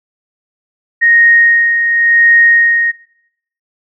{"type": "tone with tremolo", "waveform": "sine", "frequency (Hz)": 1864.7, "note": "A#6", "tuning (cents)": 0, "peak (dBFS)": -4, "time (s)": [1.01, 2.92], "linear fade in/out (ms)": 20, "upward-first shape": "sine", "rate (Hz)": 0.92, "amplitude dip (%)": 50, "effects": ["noise-tail reverb RT60 0.7 s tail -18 dB re dry"]}